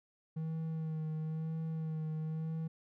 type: tone with vibrato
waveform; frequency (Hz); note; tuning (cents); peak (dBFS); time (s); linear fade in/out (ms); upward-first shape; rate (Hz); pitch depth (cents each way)
triangle; 158.8; D#3; +36; -33; 0.36-2.68; 10; sine; 1; 25
effects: none